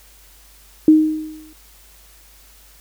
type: tone with exponential decay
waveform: sine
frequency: 311.1 Hz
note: D#4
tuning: in tune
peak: -4 dBFS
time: 0.88-1.53 s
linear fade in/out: 2 ms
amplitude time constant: 140 ms
effects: added 50 Hz sine -49 dBFS peak until 2.8 s + white hiss -49 dBFS RMS until 2.8 s